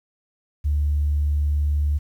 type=tone; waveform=sine; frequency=73.42 Hz; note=D2; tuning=in tune; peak=-17 dBFS; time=0.64-1.99 s; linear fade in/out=20 ms; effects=tanh soft clip ceiling -13 dBFS + 9-bit